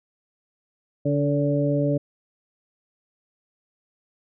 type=harmonic tone with a mistuned harmonic; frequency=143.8 Hz; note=D3; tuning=36 cents flat; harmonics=1 / 2 / 3 / 4; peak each=-23 / -24 / -29 / -25 dBFS; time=1.05-1.98 s; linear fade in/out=10 ms; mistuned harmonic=3; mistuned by=+31 cents; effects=none